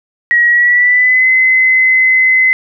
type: tone with pitch glide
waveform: sine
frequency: 1905 to 2042 Hz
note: A#6 to C7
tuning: +37 to -43 cents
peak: -6 dBFS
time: 0.31-2.53 s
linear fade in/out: 0 ms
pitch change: +120 cents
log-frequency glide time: 0.48-1.28 s
effects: none